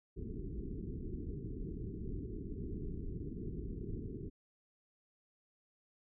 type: low-pass noise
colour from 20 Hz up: pink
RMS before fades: -42 dBFS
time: 0.16-4.3 s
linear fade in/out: 20 ms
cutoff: 430 Hz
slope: 96 dB/octave
effects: none